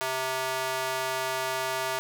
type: tone with high-pass filter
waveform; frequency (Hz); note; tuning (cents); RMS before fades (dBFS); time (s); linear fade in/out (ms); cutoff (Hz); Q
square; 130.81; C3; 0; -30; 0.01-1.99; 0; 730; 1.1
effects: none